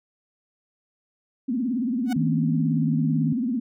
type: tone with vibrato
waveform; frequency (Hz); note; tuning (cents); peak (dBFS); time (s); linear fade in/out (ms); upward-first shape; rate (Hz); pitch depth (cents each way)
sine; 244.8; B3; -15; -22; 1.48-3.6; 10; triangle; 18; 220
type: tone with exponential growth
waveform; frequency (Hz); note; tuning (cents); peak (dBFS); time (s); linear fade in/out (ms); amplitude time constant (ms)
sawtooth; 740; F#5; 0; -23; 2.05-2.13; 5; 17
type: tone with pitch glide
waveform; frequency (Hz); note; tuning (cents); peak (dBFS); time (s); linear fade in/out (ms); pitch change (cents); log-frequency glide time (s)
sine; 160.1 to 157.62; D#3 to D#3; +50 to +23; -22; 2.16-3.33; 5; -27; 2.59-2.94
effects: none

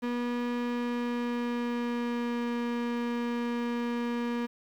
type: tone with pitch glide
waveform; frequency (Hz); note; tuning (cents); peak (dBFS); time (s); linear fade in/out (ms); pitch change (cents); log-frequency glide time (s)
35% pulse; 241.8 to 238.3; B3 to A#3; -36 to +38; -27; 0.02-4.47; 20; -26; 0.51-2.5
effects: low-pass 3000 Hz 12 dB/octave + 9-bit

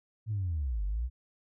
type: linear two-way sweep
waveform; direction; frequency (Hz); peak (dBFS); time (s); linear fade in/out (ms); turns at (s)
sine; down then up; 113.4 to 46.94 to 64.2; -28; 0.26-1.1; 50; 0.84
effects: tanh soft clip ceiling -25 dBFS

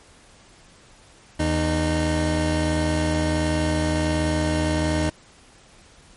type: tone pair together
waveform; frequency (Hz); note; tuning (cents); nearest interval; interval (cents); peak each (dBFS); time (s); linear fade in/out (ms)
25% pulse; 81.4 / 307.3; E2 / D#4; -21 / -21; octave + major seventh; 2300; -19; 1.39-5.1; 10
effects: pink hiss -51 dBFS RMS until 6.16 s + MP3 48 kbps

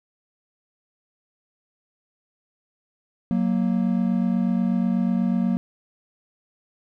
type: tone pair together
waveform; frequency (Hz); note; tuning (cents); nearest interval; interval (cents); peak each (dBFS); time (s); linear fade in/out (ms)
triangle; 185.4 / 233.6; F#3 / A#3; +4 / +4; major third; 400; -20; 3.31-5.57; 0
effects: none

